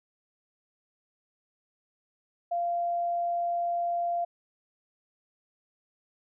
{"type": "tone", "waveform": "sine", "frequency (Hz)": 692, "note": "F5", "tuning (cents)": -16, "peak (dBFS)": -26, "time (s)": [2.51, 4.25], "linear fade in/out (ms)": 10, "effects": []}